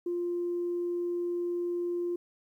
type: tone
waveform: sine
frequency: 349.4 Hz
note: F4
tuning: 1 cent sharp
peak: -28 dBFS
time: 0.06-2.16 s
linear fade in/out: 5 ms
effects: tanh soft clip ceiling -24 dBFS + 11-bit